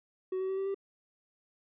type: tone with pitch steps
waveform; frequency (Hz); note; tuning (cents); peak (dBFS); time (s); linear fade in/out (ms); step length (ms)
triangle; 374 / 378.6 / 383.2 / 387.9 / 392.6; F#4 / F#4 / G4 / G4 / G4; +19 / +40 / -39 / -18 / +3; -28; 0.32-0.745; 5; 85
effects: tanh soft clip ceiling -24 dBFS + resampled to 8000 Hz